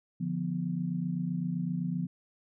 sine chord, B diminished, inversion first, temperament equal, 146.83 / 174.61 / 246.9 Hz, D3 / F3 / B3, 0 / 0 / 0 cents, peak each -36 / -31 / -37 dBFS, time 0.2-2.07 s, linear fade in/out 10 ms, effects none

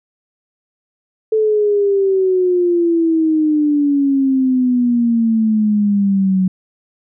sine exponential sweep, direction down, 440 to 185 Hz, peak -11 dBFS, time 1.32-6.48 s, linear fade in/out 5 ms, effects none

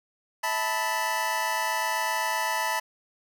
25% pulse chord, E suspended fourth, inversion none, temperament equal with one note detuned, 644.9 / 880 / 987.8 Hz, E5 / A5 / B5, -38 / 0 / 0 cents, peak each -31 / -25 / -25 dBFS, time 0.43-2.8 s, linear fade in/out 10 ms, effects none

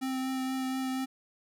square tone with vibrato, 261.6 Hz, C4, in tune, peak -31 dBFS, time 0.01-1.06 s, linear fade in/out 20 ms, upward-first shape triangle, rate 4.2 Hz, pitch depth 14 cents each way, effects none

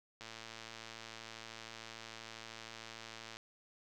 click train, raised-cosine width 0.2 ms, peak -30 dBFS, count 358, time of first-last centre 0.21-3.369 s, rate 113 Hz, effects none

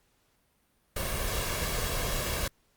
pink noise with comb filter, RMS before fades -31 dBFS, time 0.96-2.48 s, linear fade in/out 5 ms, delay 1.8 ms, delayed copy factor +0.5, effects pink hiss -70 dBFS RMS until 2.76 s + Opus 48 kbps

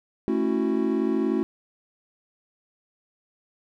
triangle chord, F# minor seventh, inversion first, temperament equal with one note detuned, 220 / 272.9 / 329.6 / 370 Hz, A3 / C#4 / E4 / F#4, 0 / -27 / 0 / 0 cents, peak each -25 dBFS, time 0.28-1.43 s, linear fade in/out 0 ms, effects none

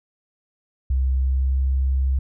sine tone with pitch glide, 65.41 to 66.32 Hz, C2 to C2, 0 to +24 cents, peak -17 dBFS, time 0.9-2.19 s, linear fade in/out 5 ms, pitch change +24 cents, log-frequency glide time 1.14-1.59 s, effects none

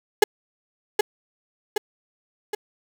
35% pulse tone with echo, 420.1 Hz, G#4, 20 cents sharp, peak -8 dBFS, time 0.22-0.24 s, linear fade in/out 5 ms, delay 770 ms, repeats 3, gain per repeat -5 dB, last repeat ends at 2.55 s, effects none

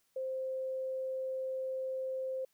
sine tone, 523.3 Hz, C5, in tune, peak -34 dBFS, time 0.16-2.45 s, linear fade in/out 5 ms, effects white hiss -75 dBFS RMS until 2.53 s

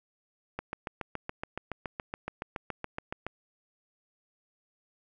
click train, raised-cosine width 0.5 ms, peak -19 dBFS, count 20, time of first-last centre 0.59-3.266 s, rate 7.1 Hz, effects none

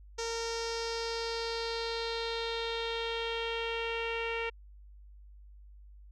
sawtooth tone with low-pass filter sweep, 459.6 Hz, A#4, 25 cents flat, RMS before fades -35 dBFS, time 0.18-4.5 s, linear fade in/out 10 ms, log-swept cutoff 6000 to 2600 Hz, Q 4.1, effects added 50 Hz sine -50 dBFS peak until 6.11 s

